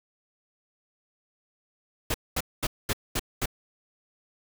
pink noise bursts, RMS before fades -27 dBFS, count 6, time 2.1-3.458 s, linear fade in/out 5 ms, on 43 ms, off 220 ms, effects none

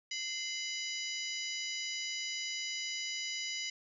harmonic tone with a mistuned harmonic, 987.8 Hz, B5, in tune, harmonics 2 / 3 / 4 / 5 / 6 / 7, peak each -41 / -42 / -46 / -42 / -44 / -47 dBFS, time 0.11-3.7 s, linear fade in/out 5 ms, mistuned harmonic 2, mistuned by +84 cents, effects none

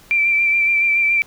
sine tone with vibrato, 2349 Hz, D7, in tune, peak -13 dBFS, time 0.11-1.22 s, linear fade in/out 0 ms, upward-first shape sine, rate 7.1 Hz, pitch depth 26 cents each way, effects pink hiss -47 dBFS RMS until 1.26 s

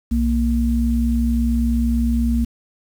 sine tone pair together, 61.69 / 232.9 Hz, B1 / A#3, -1 / -1 cents, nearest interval octave + major seventh, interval 2300 cents, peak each -18 dBFS, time 0.11-2.45 s, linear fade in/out 10 ms, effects 7-bit

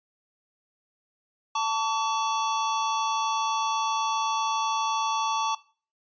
square tone pair together, 888.2 / 1136 Hz, A5 / C#6, +16 / +42 cents, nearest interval major third, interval 426 cents, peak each -28 dBFS, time 1.55-5.55 s, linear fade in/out 5 ms, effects noise-tail reverb RT60 0.4 s tail -19 dB re dry + resampled to 16000 Hz

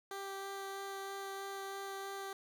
15% pulse tone with vibrato, 392 Hz, G4, in tune, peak -35 dBFS, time 0.11-2.33 s, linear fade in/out 2 ms, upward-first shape sine, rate 3.1 Hz, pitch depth 8 cents each way, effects none

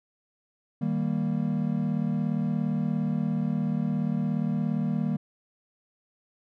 triangle chord, Eb major, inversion none, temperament equal, 155.56 / 196 / 233.1 Hz, Eb3 / G3 / Bb3, 0 / 0 / 0 cents, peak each -27 dBFS, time 0.81-5.17 s, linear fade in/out 10 ms, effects none

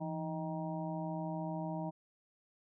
harmonic tone with a mistuned harmonic, 157.1 Hz, D#3, 17 cents sharp, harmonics 1 / 2 / 4 / 5 / 6, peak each -39 / -43 / -43 / -46 / -46 dBFS, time 0-1.91 s, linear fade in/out 20 ms, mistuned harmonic 1, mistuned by +110 cents, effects none

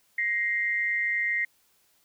sine tone pair together, 1885 / 2093 Hz, A#6 / C7, +19 / 0 cents, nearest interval major second, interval 181 cents, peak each -27 dBFS, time 0.18-1.45 s, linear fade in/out 5 ms, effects white hiss -66 dBFS RMS until 2.04 s

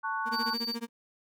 sine chord, F# minor, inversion first, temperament just, 888 / 1110 / 1480 Hz, A5 / C#6 / F#6, +16 / +2 / 0 cents, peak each -34 dBFS, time 0.03-0.55 s, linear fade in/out 20 ms
35% pulse tone with tremolo, 233.1 Hz, A#3, in tune, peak -30 dBFS, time 0.25-0.89 s, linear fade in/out 50 ms, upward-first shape sine, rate 14 Hz, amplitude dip 100%
triangle tone, 4600 Hz, D8, 37 cents flat, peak -31 dBFS, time 0.32-0.76 s, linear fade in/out 20 ms
effects none

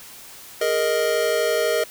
square chord, Ab suspended second, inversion none, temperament just, 415.3 / 467.2 / 623 Hz, Ab4 / Bb4 / Eb5, 0 / +4 / +2 cents, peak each -27 / -23 / -23 dBFS, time 0.61-1.84 s, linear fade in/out 5 ms, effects white hiss -42 dBFS RMS until 1.9 s

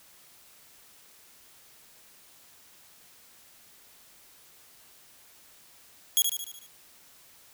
10% pulse tone with echo, 3319 Hz, G#7, 2 cents flat, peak -11 dBFS, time 6.17-6.22 s, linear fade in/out 0 ms, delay 74 ms, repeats 6, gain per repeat -5 dB, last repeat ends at 6.664 s, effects white hiss -56 dBFS RMS until 7.53 s

